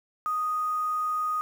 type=tone with quantisation; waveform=sine; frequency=1243 Hz; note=D#6; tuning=2 cents flat; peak=-25 dBFS; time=0.26-1.41 s; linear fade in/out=0 ms; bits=8; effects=none